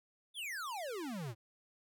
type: exponential sweep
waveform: square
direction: down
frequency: 3623 to 103.83 Hz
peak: -40 dBFS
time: 0.34-1.35 s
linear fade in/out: 50 ms
effects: none